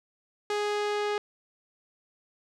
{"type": "tone with low-pass filter sweep", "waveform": "sawtooth", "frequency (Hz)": 415.3, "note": "G#4", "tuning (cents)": 0, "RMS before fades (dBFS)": -29, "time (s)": [0.5, 1.18], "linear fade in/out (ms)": 2, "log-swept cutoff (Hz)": [6400, 4200], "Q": 0.7, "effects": []}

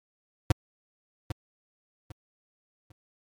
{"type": "tone with echo", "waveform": "square", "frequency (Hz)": 103.83, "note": "G#2", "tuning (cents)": 0, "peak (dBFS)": -17, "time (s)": [0.5, 0.52], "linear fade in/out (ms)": 5, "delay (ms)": 800, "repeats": 3, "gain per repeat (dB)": -11, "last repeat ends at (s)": 2.92, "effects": ["MP3 96 kbps"]}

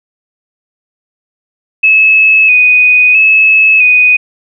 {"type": "tone with vibrato", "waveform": "sine", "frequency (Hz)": 2540, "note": "D#7", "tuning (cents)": 35, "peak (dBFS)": -3, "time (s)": [1.83, 4.17], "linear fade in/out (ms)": 10, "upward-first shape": "square", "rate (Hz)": 0.76, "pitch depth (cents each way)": 35, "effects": []}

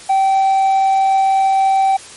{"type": "tone with hard clipping", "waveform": "sine", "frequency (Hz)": 774, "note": "G5", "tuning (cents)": -22, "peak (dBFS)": -11, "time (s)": [0.09, 1.97], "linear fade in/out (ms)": 10, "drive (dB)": 2, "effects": ["white hiss -36 dBFS RMS until 2.16 s", "MP3 48 kbps"]}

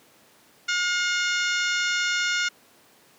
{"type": "harmonic tone with a mistuned harmonic", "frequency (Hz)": 715, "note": "F5", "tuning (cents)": 41, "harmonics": [2, 3, 4, 5, 6, 7, 8, 9, 10], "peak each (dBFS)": [-25, -29, -31, -33, -35, -36, -37, -38, -39], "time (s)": [0.68, 2.49], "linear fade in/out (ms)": 10, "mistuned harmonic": 7, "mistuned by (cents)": 75, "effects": ["pink hiss -56 dBFS RMS until 3.18 s", "high-pass 200 Hz 12 dB/octave"]}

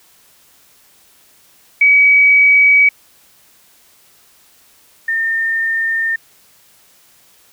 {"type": "tone pair in turn", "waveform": "sine", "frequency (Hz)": [2272, 1814], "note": ["C#7", "A#6"], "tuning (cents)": [42, -48], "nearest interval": "major third", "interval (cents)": 390, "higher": "first", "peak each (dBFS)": [-6, -14], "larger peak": "first", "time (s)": [[1.81, 2.89], [5.08, 6.16]], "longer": "neither", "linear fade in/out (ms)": 5, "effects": ["white hiss -50 dBFS RMS until 7.52 s"]}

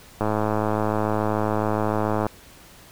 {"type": "click train", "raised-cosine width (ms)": 1, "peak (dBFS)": -9, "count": 221, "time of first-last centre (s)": [0.21, 2.266], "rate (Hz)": 107, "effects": ["pink hiss -48 dBFS RMS until 2.91 s"]}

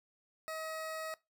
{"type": "tone", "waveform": "20% pulse", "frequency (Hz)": 636, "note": "D#5", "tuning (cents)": 38, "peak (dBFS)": -34, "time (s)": [0.48, 1.14], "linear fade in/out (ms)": 0, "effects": ["noise-tail reverb RT60 0.2 s tail -20 dB re dry"]}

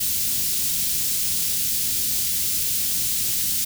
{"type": "band-stop noise", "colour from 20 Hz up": "white", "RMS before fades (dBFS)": -23, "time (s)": [0, 3.65], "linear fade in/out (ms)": 10, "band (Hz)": [200, 3900], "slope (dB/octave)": 12, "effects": []}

